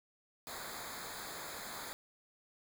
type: noise with comb filter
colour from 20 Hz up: pink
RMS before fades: -45 dBFS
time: 0.47-1.93 s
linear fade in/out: 0 ms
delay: 0.35 ms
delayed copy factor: -0.85
effects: none